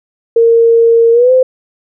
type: tone with pitch glide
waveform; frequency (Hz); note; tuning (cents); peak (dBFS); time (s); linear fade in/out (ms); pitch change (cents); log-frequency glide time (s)
sine; 461.2 to 514.7; A#4 to C5; -19 to -29; -4; 0.36-1.43; 5; +190; 1.12-1.32
effects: none